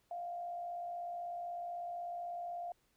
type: tone with frequency modulation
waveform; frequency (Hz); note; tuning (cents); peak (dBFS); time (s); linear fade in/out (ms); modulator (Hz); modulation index
sine; 698.5; F5; 0; -39; 0.11-2.72; 2; 56.1; 0.38
effects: pink hiss -75 dBFS RMS until 2.96 s